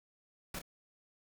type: noise with echo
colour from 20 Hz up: pink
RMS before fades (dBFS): -41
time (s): 0.54-0.59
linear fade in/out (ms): 5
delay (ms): 27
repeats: 1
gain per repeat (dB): -8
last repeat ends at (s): 0.617
effects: none